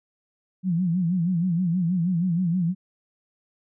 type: tone with vibrato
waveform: sine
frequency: 175.6 Hz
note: F3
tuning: 10 cents sharp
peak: -20 dBFS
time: 0.63-2.75 s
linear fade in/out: 50 ms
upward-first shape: sine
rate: 6.3 Hz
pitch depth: 120 cents each way
effects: none